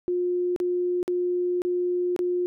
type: tone with dropouts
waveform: sine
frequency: 356.6 Hz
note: F4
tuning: 36 cents sharp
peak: -22 dBFS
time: 0.08-2.46 s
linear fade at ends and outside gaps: 0 ms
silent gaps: 0.562-0.601 / 1.029-1.079 / 1.619-1.65 / 2.163-2.191 s
effects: none

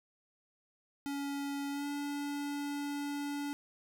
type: tone with pitch glide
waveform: square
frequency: 281.5 to 287.1 Hz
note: C#4 to D4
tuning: +27 to -39 cents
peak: -36 dBFS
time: 1.06-3.53 s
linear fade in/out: 0 ms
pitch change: +34 cents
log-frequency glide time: 1.7-1.87 s
effects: none

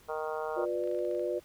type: harmonic tone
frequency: 155.56 Hz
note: D#3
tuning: in tune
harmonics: 3 / 4 / 5 / 6 / 7 / 8 / 9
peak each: -36 / -38 / -40 / -42 / -43 / -44 / -45 dBFS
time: 0.08-0.66 s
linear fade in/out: 20 ms
type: chord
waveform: sine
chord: B diminished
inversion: second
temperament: just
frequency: 355.6 / 493.9 / 592.7 Hz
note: F4 / B4 / D5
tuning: +31 / 0 / +16 cents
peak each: -33 / -34 / -34 dBFS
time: 0.56-1.4 s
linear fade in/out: 20 ms
type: clicks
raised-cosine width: 0.3 ms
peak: -39 dBFS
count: 9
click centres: 0.838 / 0.875 / 0.914 / 0.948 / 0.989 / 1.05 / 1.112 / 1.149 / 1.195 s
effects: pink hiss -60 dBFS RMS until 1.44 s

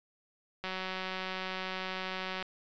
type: click train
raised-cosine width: 0.3 ms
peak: -21 dBFS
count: 335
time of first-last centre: 0.64-2.426 s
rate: 187 Hz
effects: resampled to 16000 Hz

